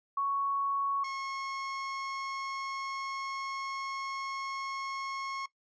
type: tone pair in turn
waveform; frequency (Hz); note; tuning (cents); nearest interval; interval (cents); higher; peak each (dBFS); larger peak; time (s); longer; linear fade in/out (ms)
sine / 30% pulse; 1111 / 1087.5; C#6 / C#6; +4 / -33; unison; 37; first; -28 / -33; first; 0.17-1.04 / 1.04-5.46; second; 5
effects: noise-tail reverb RT60 0.1 s tail -17 dB re dry + resampled to 16000 Hz